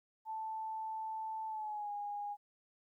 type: tone with pitch glide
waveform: sine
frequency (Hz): 880 to 821.1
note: A5 to G#5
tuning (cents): 0 to -20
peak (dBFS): -38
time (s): 0.25-2.37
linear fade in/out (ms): 50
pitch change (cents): -120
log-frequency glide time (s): 1.47-1.91
effects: 13-bit